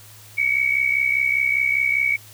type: tone pair together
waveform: sine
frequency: 2212 / 2277 Hz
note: C#7 / C#7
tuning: -4 / +46 cents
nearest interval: minor second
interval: 50 cents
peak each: -21 / -19 dBFS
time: 0.37-2.17 s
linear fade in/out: 20 ms
effects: added 105 Hz sine -47 dBFS peak until 2.33 s + white hiss -46 dBFS RMS until 2.33 s